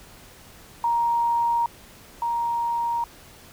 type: tone pair in turn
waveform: sine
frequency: 938 / 938 Hz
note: A#5 / A#5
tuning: +11 / +11 cents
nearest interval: unison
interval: 0 cents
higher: neither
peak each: -19 / -22 dBFS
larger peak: first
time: 0.84-1.66 / 2.22-3.04 s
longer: neither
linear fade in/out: 2 ms
effects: pink hiss -48 dBFS RMS until 3.52 s